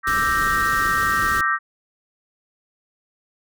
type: chord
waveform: sine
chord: E half-diminished seventh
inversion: third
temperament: equal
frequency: 1174.7 / 1318.5 / 1568 / 1864.7 Hz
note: D6 / E6 / G6 / Bb6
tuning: 0 / 0 / 0 / 0 cents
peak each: -23 dBFS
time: 0.03-1.59 s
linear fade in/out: 50 ms
type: band-stop noise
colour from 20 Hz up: pink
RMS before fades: -30 dBFS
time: 0.07-1.41 s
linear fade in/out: 2 ms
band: 510 to 2700 Hz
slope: 24 dB/octave
effects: none